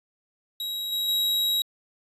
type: tone with level steps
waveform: 45% pulse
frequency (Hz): 3841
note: B7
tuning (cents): -49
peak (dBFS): -29 / -25 / -22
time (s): 0.6-1.62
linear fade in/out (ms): 2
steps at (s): 0.92 / 1.08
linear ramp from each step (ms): 5
effects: resampled to 32000 Hz